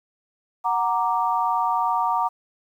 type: chord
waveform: sine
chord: Gb augmented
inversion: none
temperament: equal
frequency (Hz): 740 / 932.3 / 1174.7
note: Gb5 / Bb5 / D6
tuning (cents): 0 / 0 / 0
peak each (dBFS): -25 / -22 / -25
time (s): 0.64-2.29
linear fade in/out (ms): 20
effects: 9-bit